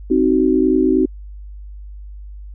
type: chord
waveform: sine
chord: C diminished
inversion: none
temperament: equal with one note detuned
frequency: 261.6 / 311.1 / 374.3 Hz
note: C4 / Eb4 / Gb4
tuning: 0 / 0 / +20 cents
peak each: -16 dBFS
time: 0.1-1.06 s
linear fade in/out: 10 ms
effects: added 50 Hz sine -31 dBFS peak until 2.54 s